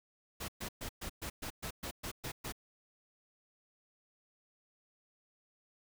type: noise bursts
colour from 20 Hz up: pink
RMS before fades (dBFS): -41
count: 11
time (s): 0.4-2.524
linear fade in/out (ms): 10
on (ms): 84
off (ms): 120
effects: none